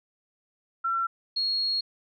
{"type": "tone pair in turn", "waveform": "sine", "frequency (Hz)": [1354, 4299], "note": ["E6", "C8"], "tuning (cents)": [46, 46], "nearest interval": "octave + minor sixth", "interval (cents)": 2000, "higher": "second", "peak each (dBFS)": -24, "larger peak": "neither", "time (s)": [[0.84, 1.07], [1.36, 1.81]], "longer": "second", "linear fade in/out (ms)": 10, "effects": []}